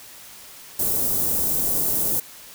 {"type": "band-stop noise", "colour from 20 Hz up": "white", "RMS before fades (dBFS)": -22, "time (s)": [0.79, 2.2], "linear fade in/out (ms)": 5, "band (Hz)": [500, 11000], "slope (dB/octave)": 12, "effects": ["white hiss -43 dBFS RMS until 2.54 s"]}